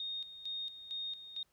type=tone with tremolo; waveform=sine; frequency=3700 Hz; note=A#7; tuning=14 cents flat; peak=-37 dBFS; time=0-1.43 s; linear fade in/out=2 ms; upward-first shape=square; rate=2.2 Hz; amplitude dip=70%; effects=pink hiss -75 dBFS RMS until 1.52 s